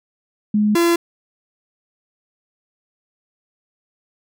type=tone pair in turn; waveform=sine / 45% pulse; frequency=210.1 / 340.6 Hz; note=G#3 / F4; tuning=+20 / -43 cents; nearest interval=minor sixth; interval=837 cents; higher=second; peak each=-13 dBFS; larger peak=neither; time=0.54-0.75 / 0.75-0.96 s; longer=neither; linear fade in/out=5 ms; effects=none